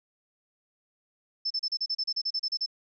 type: tone bursts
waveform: sine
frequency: 5274 Hz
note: E8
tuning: in tune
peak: -26 dBFS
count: 14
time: 1.45-2.662 s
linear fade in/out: 10 ms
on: 55 ms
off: 34 ms
effects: none